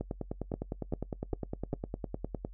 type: two click trains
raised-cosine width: 2 ms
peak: -19 / -21 dBFS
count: 4 / 25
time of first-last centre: 0.54-1.73 / 0.01-2.449 s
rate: 2.52 / 9.84 Hz
effects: noise-tail reverb RT60 0.1 s tail -21 dB re dry + added 46 Hz sine -45 dBFS peak until 2.53 s